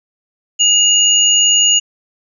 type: tone pair together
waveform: sine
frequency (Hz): 2863 / 6809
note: F7 / G#8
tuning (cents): +42 / +42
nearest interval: octave + minor third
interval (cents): 1500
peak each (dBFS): -11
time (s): 0.59-1.8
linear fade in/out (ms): 20
effects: none